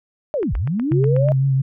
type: linear two-way sweep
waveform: sine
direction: down then up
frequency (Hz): 633 to 35.45 to 633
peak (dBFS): -18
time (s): 0.34-1.32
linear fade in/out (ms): 0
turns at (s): 0.54
type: click train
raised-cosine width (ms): 0.5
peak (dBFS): -19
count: 8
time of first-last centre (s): 0.43-1.287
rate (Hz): 8.17
type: tone with vibrato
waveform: sine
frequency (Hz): 135.1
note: C#3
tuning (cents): -44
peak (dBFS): -14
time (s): 0.91-1.62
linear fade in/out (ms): 10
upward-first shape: triangle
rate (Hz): 5.9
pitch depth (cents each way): 41
effects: none